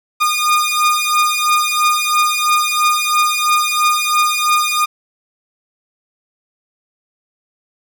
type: beating tone pair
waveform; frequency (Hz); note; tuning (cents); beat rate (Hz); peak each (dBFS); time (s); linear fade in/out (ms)
sawtooth; 1219 / 1222; D#6 / D#6; -36 / -32; 3; -12; 0.2-4.86; 20
effects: none